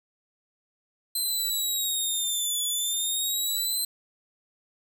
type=linear two-way sweep; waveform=15% pulse; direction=down then up; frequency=4100 to 3428 to 4100 Hz; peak=-19 dBFS; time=1.15-3.85 s; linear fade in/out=5 ms; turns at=2.64 s; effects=9-bit